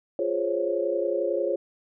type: chord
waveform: sine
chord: Db major seventh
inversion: first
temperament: equal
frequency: 349.2 / 415.3 / 523.3 / 554.4 Hz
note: F4 / Ab4 / C5 / Db5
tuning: 0 / 0 / 0 / 0 cents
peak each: -29 / -30 / -30 / -27 dBFS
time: 0.19-1.56 s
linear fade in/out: 2 ms
effects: none